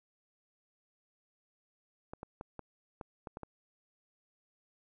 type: clicks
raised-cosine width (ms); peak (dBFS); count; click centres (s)
1; -28; 8; 2.135 / 2.231 / 2.411 / 2.593 / 3.012 / 3.272 / 3.371 / 3.433
effects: none